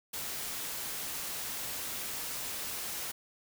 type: noise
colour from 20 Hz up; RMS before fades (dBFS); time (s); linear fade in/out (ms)
white; -38; 0.13-3.12; 10
effects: none